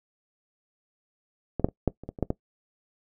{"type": "clicks", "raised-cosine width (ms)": 2, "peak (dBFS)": [-14, -6, -23, -8, -27, -21, -25, -11, -12], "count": 9, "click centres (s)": [1.597, 1.645, 1.687, 1.877, 2.036, 2.09, 2.188, 2.227, 2.304], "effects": ["noise-tail reverb RT60 0.1 s tail -19 dB re dry"]}